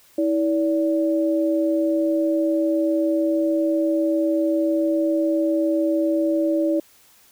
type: tone pair together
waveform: sine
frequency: 323.3 / 576 Hz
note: E4 / D5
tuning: -34 / -34 cents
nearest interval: minor seventh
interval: 1000 cents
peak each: -19 / -22 dBFS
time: 0.18-6.8 s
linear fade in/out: 5 ms
effects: white hiss -54 dBFS RMS until 7.31 s